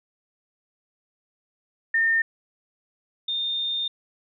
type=tone pair in turn; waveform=sine; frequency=1817 / 3634 Hz; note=A#6 / A#7; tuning=-45 / -45 cents; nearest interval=octave; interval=1200 cents; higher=second; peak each=-18 / -24 dBFS; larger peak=first; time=1.94-2.22 / 3.28-3.88 s; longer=second; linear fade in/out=5 ms; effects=none